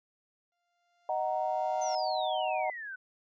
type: tone with exponential growth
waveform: sawtooth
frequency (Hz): 697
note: F5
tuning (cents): -4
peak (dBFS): -38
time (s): 0.52-1.95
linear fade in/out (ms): 1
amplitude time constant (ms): 310
type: chord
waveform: sine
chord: D# minor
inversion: none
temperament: just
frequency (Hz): 622.3 / 746.7 / 933.4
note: D#5 / F#5 / A#5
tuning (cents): 0 / +16 / +2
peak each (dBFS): -33 / -31 / -36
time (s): 1.09-2.7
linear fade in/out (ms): 2
type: exponential sweep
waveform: sine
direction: down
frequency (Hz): 6272 to 1480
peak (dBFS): -38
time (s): 1.81-2.96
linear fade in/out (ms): 10
effects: resampled to 16000 Hz